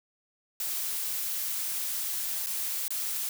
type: noise with dropouts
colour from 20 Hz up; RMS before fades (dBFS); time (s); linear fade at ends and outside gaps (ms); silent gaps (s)
blue; -32; 0.6-3.29; 2; 2.462-2.468 / 2.881-2.905
effects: none